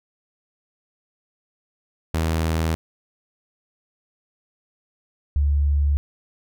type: tone pair in turn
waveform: sawtooth / sine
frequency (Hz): 80.7 / 71.9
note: E2 / D2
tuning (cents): -36 / -36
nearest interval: major second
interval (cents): 200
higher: first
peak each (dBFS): -16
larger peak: neither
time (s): 2.14-2.75 / 5.36-5.97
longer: neither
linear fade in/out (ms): 0
effects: none